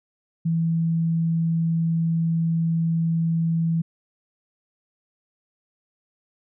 sine tone, 164.81 Hz, E3, in tune, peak -19 dBFS, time 0.45-3.82 s, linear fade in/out 10 ms, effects none

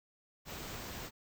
pink band-stop noise, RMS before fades -44 dBFS, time 0.45-1.11 s, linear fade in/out 50 ms, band 8500 to 12000 Hz, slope 96 dB/octave, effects none

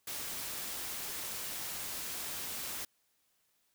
white noise, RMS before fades -40 dBFS, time 0.07-2.85 s, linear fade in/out 5 ms, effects white hiss -75 dBFS RMS until 3.74 s

